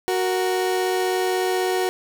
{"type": "tone pair together", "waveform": "30% pulse", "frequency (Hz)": [370, 466.2], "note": ["F#4", "A#4"], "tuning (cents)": [0, 0], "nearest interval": "major third", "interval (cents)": 400, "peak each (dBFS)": [-18, -25], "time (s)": [0.08, 1.89], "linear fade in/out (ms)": 0, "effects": []}